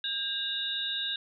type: tone cluster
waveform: sine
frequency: 1607 / 2842 / 3615 / 3830 Hz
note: G6 / F7 / A7 / A#7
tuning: +43 / +30 / +46 / +46 cents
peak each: -38 / -40 / -33 / -34 dBFS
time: 0.04-1.16 s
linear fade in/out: 2 ms
effects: none